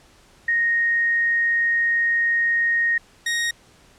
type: tone pair in turn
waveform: sine / sawtooth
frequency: 1863 / 1871 Hz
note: A#6 / A#6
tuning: -2 / +6 cents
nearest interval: unison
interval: 8 cents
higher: second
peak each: -17 dBFS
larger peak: neither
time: 0.48-2.98 / 3.26-3.51 s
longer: first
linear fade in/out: 5 ms
effects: pink hiss -53 dBFS RMS until 3.98 s + low-pass 9000 Hz 12 dB/octave